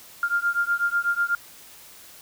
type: beating tone pair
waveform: sine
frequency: 1396.9 / 1405 Hz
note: F6 / F6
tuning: 0 / +10 cents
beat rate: 8.1 Hz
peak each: -24 dBFS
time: 0.23-1.35 s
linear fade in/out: 2 ms
effects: white hiss -47 dBFS RMS until 2.21 s